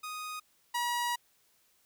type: tone pair in turn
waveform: sawtooth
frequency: 1244.5 / 961 Hz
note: D#6 / B5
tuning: 0 / -48 cents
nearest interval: major third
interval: 448 cents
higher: first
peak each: -34 / -26 dBFS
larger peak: second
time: 0.03-0.4 / 0.74-1.16 s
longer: second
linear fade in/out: 10 ms
effects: white hiss -69 dBFS RMS until 1.85 s